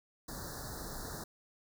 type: band-stop noise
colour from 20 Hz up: pink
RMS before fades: -43 dBFS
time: 0.28-1.24 s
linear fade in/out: 5 ms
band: 1800 to 3900 Hz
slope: 96 dB/octave
effects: none